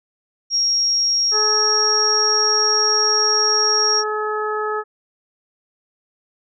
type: tone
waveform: sine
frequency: 5590 Hz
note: F8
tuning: 1 cent sharp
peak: -15 dBFS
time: 0.5-4.04 s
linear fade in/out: 50 ms
type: harmonic tone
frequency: 426.7 Hz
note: G#4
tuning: 47 cents sharp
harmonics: 1 / 2 / 3 / 4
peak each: -23 / -28 / -24 / -30 dBFS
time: 1.31-4.84 s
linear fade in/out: 50 ms
effects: none